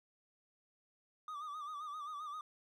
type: tone with vibrato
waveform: triangle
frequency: 1200 Hz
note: D6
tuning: 37 cents sharp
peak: -40 dBFS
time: 1.28-2.41 s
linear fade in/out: 2 ms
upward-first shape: sine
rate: 7.6 Hz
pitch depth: 83 cents each way
effects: none